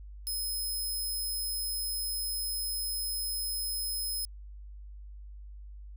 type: tone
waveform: 10% pulse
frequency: 5130 Hz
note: E8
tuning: 48 cents flat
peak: -26 dBFS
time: 0.27-4.25 s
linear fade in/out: 0 ms
effects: added 50 Hz sine -43 dBFS peak until 5.96 s